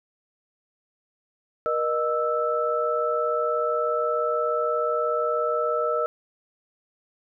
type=tone cluster; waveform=sine; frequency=476.3 / 613 / 1317 Hz; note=A#4 / D#5 / E6; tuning=+37 / -26 / -2 cents; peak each=-26 dBFS; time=1.66-6.06 s; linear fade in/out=0 ms; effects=none